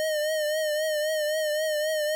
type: tone with vibrato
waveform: square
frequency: 614 Hz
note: D#5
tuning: 23 cents flat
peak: -25 dBFS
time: 0-2.15 s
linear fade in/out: 0 ms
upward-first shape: triangle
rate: 3.8 Hz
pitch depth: 60 cents each way
effects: none